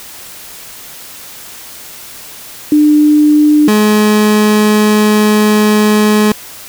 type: tone pair in turn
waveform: sine / 30% pulse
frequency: 299.5 / 211.8 Hz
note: D4 / G#3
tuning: +34 / +34 cents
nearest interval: tritone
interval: 600 cents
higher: first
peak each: -4 dBFS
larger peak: neither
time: 2.72-3.68 / 3.68-6.32 s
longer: second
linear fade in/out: 2 ms
effects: white hiss -31 dBFS RMS until 6.68 s